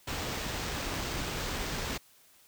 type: noise with sample-and-hold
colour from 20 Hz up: pink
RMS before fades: -35 dBFS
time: 0.07-1.98 s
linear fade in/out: 10 ms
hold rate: 11025 Hz
effects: white hiss -61 dBFS RMS until 2.47 s